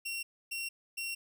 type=tone bursts; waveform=sawtooth; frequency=2736 Hz; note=F7; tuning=36 cents flat; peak=-32 dBFS; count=3; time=0.05-1.15 s; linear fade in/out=10 ms; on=180 ms; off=280 ms; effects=none